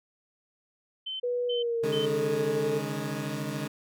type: tone bursts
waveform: sine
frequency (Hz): 3075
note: G7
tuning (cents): -34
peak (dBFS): -32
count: 3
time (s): 1.06-2.06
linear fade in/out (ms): 10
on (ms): 140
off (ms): 290
type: tone with pitch glide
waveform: sine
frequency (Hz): 488.7 to 445.6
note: B4 to A4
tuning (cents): -18 to +22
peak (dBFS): -26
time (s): 1.23-2.8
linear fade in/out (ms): 10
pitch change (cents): -160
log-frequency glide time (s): 1.47-1.99
type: chord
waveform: 20% pulse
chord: C# suspended second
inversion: none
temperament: equal with one note detuned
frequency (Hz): 138.59 / 152.45 / 207.7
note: C#3 / D#3 / G#3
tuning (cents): 0 / -35 / 0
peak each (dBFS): -30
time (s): 1.83-3.68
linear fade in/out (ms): 10
effects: none